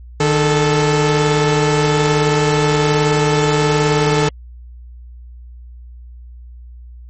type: tone pair together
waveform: sawtooth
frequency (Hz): 152.01 / 437.2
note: D#3 / A4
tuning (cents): -40 / -11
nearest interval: octave + tritone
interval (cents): 1829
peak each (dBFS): -11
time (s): 0.2-4.29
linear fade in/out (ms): 5
effects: added 60 Hz sine -33 dBFS peak until 7.09 s + MP3 32 kbps